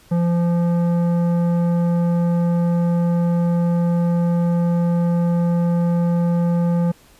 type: tone with tanh clipping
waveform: triangle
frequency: 172 Hz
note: F3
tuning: 26 cents flat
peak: -17 dBFS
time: 0.11-6.92 s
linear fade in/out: 10 ms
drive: 16 dB
effects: pink hiss -51 dBFS RMS until 7.19 s + resampled to 32000 Hz